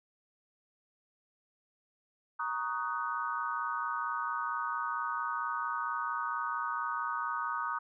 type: chord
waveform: sine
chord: D# minor seventh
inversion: second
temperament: just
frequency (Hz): 933.4 / 1120.1 / 1244.5 / 1493.4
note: A#5 / C#6 / D#6 / F#6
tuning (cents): +2 / +18 / 0 / +16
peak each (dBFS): -38 / -39 / -35 / -39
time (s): 2.39-7.79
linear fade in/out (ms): 10
effects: none